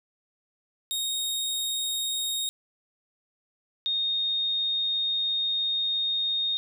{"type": "tone pair in turn", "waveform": ["sawtooth", "sine"], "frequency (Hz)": [3729, 3697], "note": ["A#7", "A#7"], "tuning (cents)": [0, -15], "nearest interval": "unison", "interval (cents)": 15, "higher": "first", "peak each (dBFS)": -24, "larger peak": "neither", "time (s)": [[0.91, 2.49], [3.86, 6.57]], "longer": "second", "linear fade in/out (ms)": 0, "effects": []}